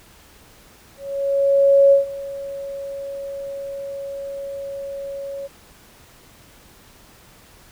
sine tone with ADSR envelope, 555 Hz, C#5, 2 cents sharp, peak -8 dBFS, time 0.97-5.48 s, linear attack 950 ms, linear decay 130 ms, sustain -19 dB, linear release 23 ms, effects pink hiss -49 dBFS RMS until 7.71 s

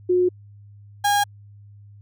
sine / 35% pulse tone pair in turn, 361.3 / 816.7 Hz, F#4 / G#5, -41 / -29 cents, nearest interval octave + major second, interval 1412 cents, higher second, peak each -15 dBFS, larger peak neither, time 0.09-0.29 / 1.04-1.24 s, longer neither, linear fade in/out 10 ms, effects added 102 Hz sine -43 dBFS peak until 2.01 s

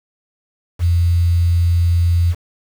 sine tone with quantisation, 85.9 Hz, F2, 28 cents flat, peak -11 dBFS, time 0.79-2.35 s, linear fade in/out 50 ms, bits 6, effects none

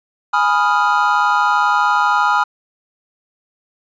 triangle chord, F half-diminished seventh, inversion first, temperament equal, 830.6 / 987.8 / 1244.5 / 1396.9 Hz, Ab5 / Cb6 / Eb6 / F6, 0 / 0 / 0 / 0 cents, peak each -16 dBFS, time 0.33-2.44 s, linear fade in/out 10 ms, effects resampled to 16000 Hz

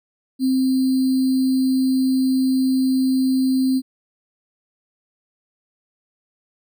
sine tone with sample-and-hold, 261.6 Hz, C4, in tune, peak -15 dBFS, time 0.39-3.82 s, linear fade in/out 50 ms, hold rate 4410 Hz, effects none

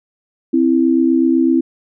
sine tone pair together, 261.6 / 329.6 Hz, C4 / E4, 0 / 0 cents, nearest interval major third, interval 400 cents, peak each -13 dBFS, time 0.53-1.61 s, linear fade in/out 10 ms, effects none

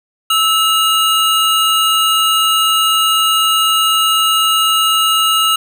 square tone pair together, 1308 / 2848 Hz, E6 / F7, -14 / +33 cents, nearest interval octave + minor second, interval 1347 cents, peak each -14 dBFS, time 0.3-5.56 s, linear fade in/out 5 ms, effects none

